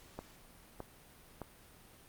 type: click train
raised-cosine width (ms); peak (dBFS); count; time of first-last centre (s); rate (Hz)
1; -27; 3; 0.19-1.417; 1.63
effects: pink hiss -59 dBFS RMS until 2.08 s + Opus 48 kbps